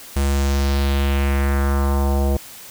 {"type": "tone with low-pass filter sweep", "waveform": "square", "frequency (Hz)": 69.4, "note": "C#2", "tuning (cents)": 3, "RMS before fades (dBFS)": -18, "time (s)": [0.16, 2.37], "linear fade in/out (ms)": 5, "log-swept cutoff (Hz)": [10000, 600], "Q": 2.1, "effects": ["white hiss -39 dBFS RMS until 2.7 s"]}